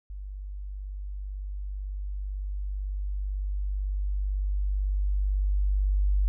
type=tone with level ramp; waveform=sine; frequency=49 Hz; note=G1; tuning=in tune; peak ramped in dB=-35 to -20 dBFS; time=0.1-6.28 s; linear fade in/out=0 ms; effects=none